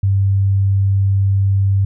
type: tone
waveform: sine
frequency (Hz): 98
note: G2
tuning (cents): 0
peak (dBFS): -11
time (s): 0.03-1.85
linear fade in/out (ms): 5
effects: none